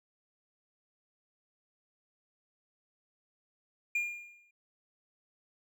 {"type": "tone with exponential decay", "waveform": "triangle", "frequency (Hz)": 2412, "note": "D7", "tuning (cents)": 46, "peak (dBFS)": -25, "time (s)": [3.95, 4.51], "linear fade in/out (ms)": 5, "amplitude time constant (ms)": 120, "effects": []}